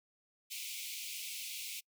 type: high-pass noise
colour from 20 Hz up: pink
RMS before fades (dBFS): -43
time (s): 0.5-1.81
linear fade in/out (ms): 20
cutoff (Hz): 2200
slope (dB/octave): 96
effects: noise-tail reverb RT60 0.1 s tail -26 dB re dry